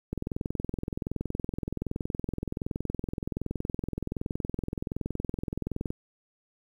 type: click train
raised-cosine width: 3 ms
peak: -18 dBFS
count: 124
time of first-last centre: 0.13-5.905 s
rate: 21.3 Hz
effects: 9-bit